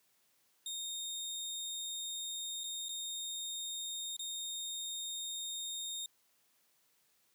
25% pulse tone with dropouts, 3686 Hz, A#7, 20 cents flat, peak -35 dBFS, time 0.66-6.06 s, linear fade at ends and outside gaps 2 ms, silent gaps 2.636-2.64 / 2.885-2.891 / 4.166-4.193 s, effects white hiss -73 dBFS RMS until 7.34 s + high-pass 100 Hz 12 dB/octave

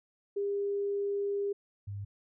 sine tone pair in turn, 402.5 / 100.62 Hz, G4 / G2, +46 / +46 cents, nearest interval 2 octaves, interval 2400 cents, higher first, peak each -29 / -36 dBFS, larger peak first, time 0.36-1.53 / 1.87-2.05 s, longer first, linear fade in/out 10 ms, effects none

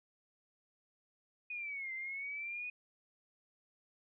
sine linear two-way sweep, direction down then up, 2489 to 2065 to 2489 Hz, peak -39 dBFS, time 1.5-2.7 s, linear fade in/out 5 ms, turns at 1.93 s, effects none

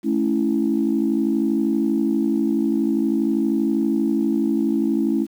sine chord, A major, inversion none, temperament equal with one note detuned, 216.7 / 277.2 / 329.6 Hz, A3 / C#4 / E4, -26 / 0 / 0 cents, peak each -21 dBFS, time 0.03-5.27 s, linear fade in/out 50 ms, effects tanh soft clip ceiling -9 dBFS + 8-bit

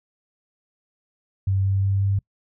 sine tone with pitch steps, 96.7 / 97.37 / 98.05 / 98.73 Hz, G2 / G2 / G2 / G2, -23 / -11 / +1 / +13 cents, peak -18 dBFS, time 1.47-2.19 s, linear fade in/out 5 ms, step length 180 ms, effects noise-tail reverb RT60 0.1 s tail -26 dB re dry

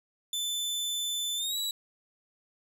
sawtooth tone with pitch glide, 3520 to 3906 Hz, A7 to B7, 0 to -20 cents, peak -27 dBFS, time 0.33-1.71 s, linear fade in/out 2 ms, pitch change +180 cents, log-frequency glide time 1.36-1.57 s, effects none

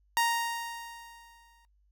sawtooth tone with exponential decay, 932.3 Hz, A#5, in tune, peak -19 dBFS, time 0.17-1.65 s, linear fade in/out 0 ms, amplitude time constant 320 ms, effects noise-tail reverb RT60 0.1 s tail -19 dB re dry + added 50 Hz sine -64 dBFS peak until 1.91 s

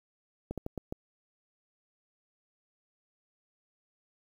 slowing click train, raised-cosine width 2 ms, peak -22 dBFS, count 5, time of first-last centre 0.51-0.925 s, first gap 67 ms, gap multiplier 1.3, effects 9-bit

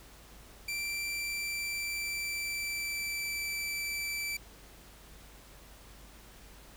sawtooth tone with pitch glide, 2349 to 2326 Hz, D7 to D7, 0 to -17 cents, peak -30 dBFS, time 0.68-4.37 s, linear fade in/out 5 ms, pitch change -17 cents, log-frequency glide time 1.01-3.42 s, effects added 50 Hz sine -55 dBFS peak until 6.76 s + pink hiss -55 dBFS RMS until 6.76 s

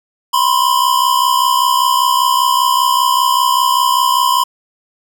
square tone pair together, 987.8 / 1052.9 Hz, B5 / C6, 0 / +11 cents, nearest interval minor second, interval 111 cents, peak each -14 dBFS, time 0.33-4.44 s, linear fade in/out 10 ms, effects none

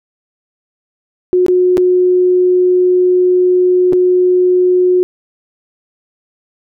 sine tone with dropouts, 363.2 Hz, F#4, 32 cents flat, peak -7 dBFS, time 1.33-5.03 s, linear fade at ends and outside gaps 0 ms, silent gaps 1.464-1.483 / 1.771-1.779 / 3.925-3.932 s, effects none

